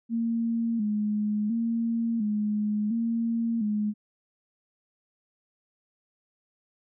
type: tone with vibrato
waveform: sine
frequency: 220 Hz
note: A3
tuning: in tune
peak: -24 dBFS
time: 0.09-3.94 s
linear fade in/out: 50 ms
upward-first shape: square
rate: 0.71 Hz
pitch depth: 79 cents each way
effects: none